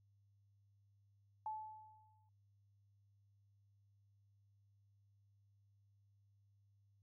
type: tone with exponential decay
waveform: sine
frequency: 866 Hz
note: A5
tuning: 28 cents flat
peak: -39 dBFS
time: 1.46-2.29 s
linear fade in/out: 2 ms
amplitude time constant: 180 ms
effects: added 100 Hz sine -70 dBFS peak until 7.02 s